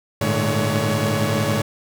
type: tone cluster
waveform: sawtooth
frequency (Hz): 103 / 113.8 / 150.4 / 212.4 / 562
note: G#2 / A#2 / D3 / G#3 / C#5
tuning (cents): -14 / -41 / +42 / +39 / +24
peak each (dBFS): -21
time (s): 0.21-1.62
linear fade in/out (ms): 5
effects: none

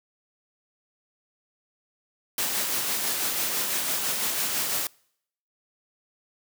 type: noise with tremolo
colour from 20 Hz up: white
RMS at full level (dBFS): -26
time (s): 2.38-4.87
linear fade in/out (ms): 2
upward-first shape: sine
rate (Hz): 6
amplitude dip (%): 30
effects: noise-tail reverb RT60 0.7 s tail -26 dB re dry + high-pass 150 Hz 12 dB/octave

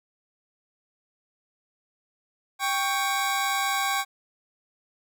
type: tone cluster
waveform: 25% pulse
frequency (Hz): 788 / 1113 / 3816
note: G5 / C#6 / A#7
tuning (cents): +9 / +7 / +40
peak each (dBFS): -23 / -24 / -30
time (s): 2.59-4.05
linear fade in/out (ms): 50
effects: none

